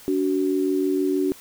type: tone pair together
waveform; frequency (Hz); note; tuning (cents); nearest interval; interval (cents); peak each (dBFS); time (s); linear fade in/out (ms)
sine; 287.1 / 373.5; D4 / F#4; -39 / +16; perfect fourth; 455; -22; 0.08-1.32; 0
effects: white hiss -46 dBFS RMS until 1.4 s